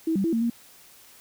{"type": "tone with pitch steps", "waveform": "sine", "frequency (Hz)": [323.5, 195.3, 331.6, 228.2, 234.1], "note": ["E4", "G3", "E4", "A#3", "A#3"], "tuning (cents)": [-32, -6, 10, -37, 8], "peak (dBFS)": -21, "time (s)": [0.07, 0.5], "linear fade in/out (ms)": 5, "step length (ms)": 86, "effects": ["white hiss -52 dBFS RMS until 1.2 s"]}